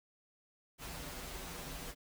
pink noise with comb filter, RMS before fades -45 dBFS, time 0.78-1.95 s, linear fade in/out 50 ms, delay 9.4 ms, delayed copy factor -0.95, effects none

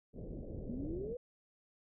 pink low-pass noise, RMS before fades -44 dBFS, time 0.13-1.16 s, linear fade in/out 50 ms, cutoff 570 Hz, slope 48 dB/octave
sine exponential sweep, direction up, 225.9 to 505 Hz, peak -39 dBFS, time 0.69-1.17 s, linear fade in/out 5 ms
effects none

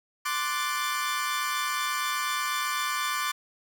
sawtooth chord, D dominant seventh, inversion third, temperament equal, 1046.5 / 1174.7 / 1480 / 1760 Hz, C6 / D6 / F#6 / A6, 0 / 0 / 0 / 0 cents, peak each -30 / -26 / -32 / -31 dBFS, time 0.25-3.32 s, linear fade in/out 10 ms, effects none

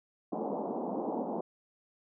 pink band-pass noise, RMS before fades -35 dBFS, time 0.32-1.41 s, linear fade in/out 5 ms, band 200 to 920 Hz, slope 48 dB/octave, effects none

